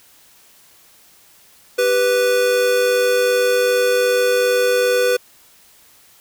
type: tone pair together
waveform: square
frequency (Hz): 391.3 / 493.9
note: G4 / B4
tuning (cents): -3 / 0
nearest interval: major third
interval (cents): 403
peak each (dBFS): -23 / -15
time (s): 1.78-5.17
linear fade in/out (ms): 10
effects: white hiss -50 dBFS RMS until 6.2 s